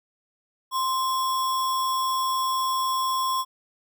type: tone with sample-and-hold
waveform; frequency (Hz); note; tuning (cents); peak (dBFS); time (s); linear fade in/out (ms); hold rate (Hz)
sine; 1046; C6; -1; -22; 0.71-3.45; 50; 4410
effects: none